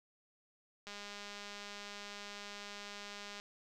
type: click train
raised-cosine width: 0.2 ms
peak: -30 dBFS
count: 517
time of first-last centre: 0.87-3.399 s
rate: 204 Hz
effects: none